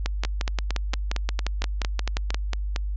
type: two click trains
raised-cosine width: 0.2 ms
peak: -9 / -10 dBFS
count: 14 / 12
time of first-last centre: 0.06-2.345 / 0.25-2.761 s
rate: 5.69 / 4.38 Hz
effects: added 50 Hz sine -25 dBFS peak until 2.96 s + resampled to 16000 Hz

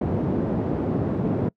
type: band-pass noise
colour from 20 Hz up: pink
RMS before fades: -24 dBFS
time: 0.01-1.49 s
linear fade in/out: 5 ms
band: 120 to 420 Hz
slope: 12 dB/octave
effects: noise-tail reverb RT60 0.1 s tail -25 dB re dry + high-pass 60 Hz 12 dB/octave

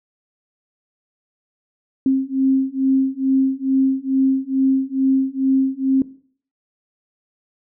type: beating tone pair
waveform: sine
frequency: 265.3 / 267.6 Hz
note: C4 / C4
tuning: +24 / +39 cents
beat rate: 2.3 Hz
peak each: -18 dBFS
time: 2.06-6.02 s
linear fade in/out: 2 ms
effects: noise-tail reverb RT60 0.5 s tail -18 dB re dry

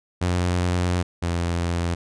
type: tone pair in turn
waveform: sawtooth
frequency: 89 / 85.91 Hz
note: F2 / F2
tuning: +33 / -28 cents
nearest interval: minor second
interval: 61 cents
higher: first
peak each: -16 / -18 dBFS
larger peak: first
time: 0.21-1.03 / 1.22-1.95 s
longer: first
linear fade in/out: 10 ms
effects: resampled to 22050 Hz

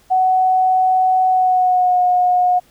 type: tone with pitch glide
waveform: sine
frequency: 746 to 723.1 Hz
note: F#5 to F#5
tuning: +14 to -40 cents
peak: -11 dBFS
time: 0.1-2.6 s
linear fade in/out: 20 ms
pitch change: -54 cents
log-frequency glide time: 1.27-2.01 s
effects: pink hiss -53 dBFS RMS until 2.7 s

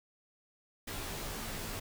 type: noise with comb filter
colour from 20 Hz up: pink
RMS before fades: -40 dBFS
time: 0.87-1.8 s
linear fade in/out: 10 ms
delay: 16 ms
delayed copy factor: -0.85
effects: none

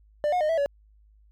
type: tone with pitch steps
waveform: triangle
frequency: 594 / 722 / 612 / 655 / 567 Hz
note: D5 / F#5 / D#5 / E5 / C#5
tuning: +20 / -43 / -29 / -11 / +39 cents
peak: -19 dBFS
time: 0.24-0.66 s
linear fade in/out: 0 ms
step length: 84 ms
effects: added 52 Hz sine -54 dBFS peak until 1.31 s + MP3 96 kbps

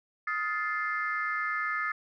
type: chord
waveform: sine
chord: F dominant seventh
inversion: third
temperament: just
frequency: 1257.2 / 1396.9 / 1746.1 / 2095 Hz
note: Eb6 / F6 / A6 / C7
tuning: +18 / 0 / -14 / +2 cents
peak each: -32 / -38 / -32 / -35 dBFS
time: 0.27-1.92 s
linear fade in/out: 5 ms
effects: tanh soft clip ceiling -19 dBFS

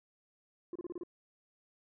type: tone bursts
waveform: sine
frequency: 350.1 Hz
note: F4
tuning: 4 cents sharp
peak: -35 dBFS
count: 6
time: 0.73-1.035 s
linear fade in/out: 2 ms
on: 25 ms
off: 31 ms
effects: tanh soft clip ceiling -37 dBFS

